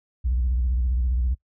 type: tone with vibrato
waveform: sine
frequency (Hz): 61.7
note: B1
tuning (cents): -1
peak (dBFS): -18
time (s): 0.24-1.35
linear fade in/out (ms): 20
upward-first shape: square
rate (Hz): 15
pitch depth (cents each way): 120
effects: noise-tail reverb RT60 0.1 s tail -22 dB re dry + tanh soft clip ceiling -17 dBFS